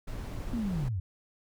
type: noise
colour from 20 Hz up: brown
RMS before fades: -37 dBFS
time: 0.07-0.89 s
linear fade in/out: 10 ms
type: linear sweep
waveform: sine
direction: down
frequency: 246.9 to 82.41 Hz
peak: -29 dBFS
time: 0.53-1 s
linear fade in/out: 5 ms
effects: none